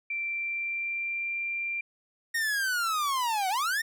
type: tone with pitch glide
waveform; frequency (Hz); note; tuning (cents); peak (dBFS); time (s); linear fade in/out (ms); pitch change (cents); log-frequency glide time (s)
sine; 2349 to 2372; D7 to D7; 0 to +17; -29; 0.1-1.81; 5; +17; 0.21-1.34
type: linear two-way sweep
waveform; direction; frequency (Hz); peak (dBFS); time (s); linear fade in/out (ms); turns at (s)
45% pulse; down then up; 1864.7 to 728 to 1864.7; -26; 2.34-3.82; 10; 3.49
effects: none